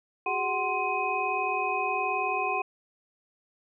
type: tone cluster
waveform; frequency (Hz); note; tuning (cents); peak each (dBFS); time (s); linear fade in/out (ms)
sine; 370.8 / 409.6 / 748 / 1047 / 2513; F#4 / G#4 / F#5 / C6 / D#7; +4 / -24 / +19 / +1 / +17; -37 / -35 / -30 / -31 / -31; 0.26-2.62; 5
effects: none